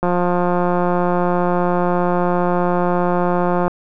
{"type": "click train", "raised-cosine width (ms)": 1, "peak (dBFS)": -5, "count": 647, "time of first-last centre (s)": [0.03, 3.68], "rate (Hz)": 177, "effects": []}